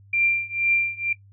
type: tone with tremolo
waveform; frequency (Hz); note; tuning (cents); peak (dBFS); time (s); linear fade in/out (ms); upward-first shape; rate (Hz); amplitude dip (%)
sine; 2373; D7; +17; -15; 0.13-1.13; 5; triangle; 2.1; 95
effects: noise-tail reverb RT60 0.1 s tail -19 dB re dry + added 99 Hz sine -48 dBFS peak until 1.32 s